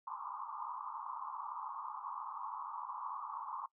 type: band-pass noise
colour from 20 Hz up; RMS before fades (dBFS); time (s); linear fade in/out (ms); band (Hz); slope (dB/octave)
white; -44; 0.07-3.66; 5; 860 to 1200; 96
effects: noise-tail reverb RT60 0.1 s tail -20 dB re dry